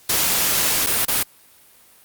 white noise with dropouts, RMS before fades -19 dBFS, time 0.09-1.23 s, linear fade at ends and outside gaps 5 ms, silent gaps 0.864-0.868 / 1.052-1.081 s, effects white hiss -51 dBFS RMS until 2.04 s + Opus 48 kbps

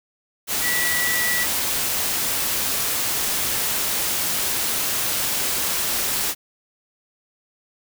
sine tone in noise, 1951 Hz, B6, 22 cents flat, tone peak -22 dBFS, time 0.61-1.47 s, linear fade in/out 50 ms, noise white, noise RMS -23 dBFS, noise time 0.47-6.35 s, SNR -2 dB, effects none

